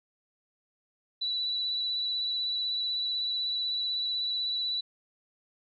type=tone with vibrato; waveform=sine; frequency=3951 Hz; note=B7; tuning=in tune; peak=-28 dBFS; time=1.21-4.81 s; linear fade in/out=10 ms; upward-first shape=triangle; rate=16 Hz; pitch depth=21 cents each way; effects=none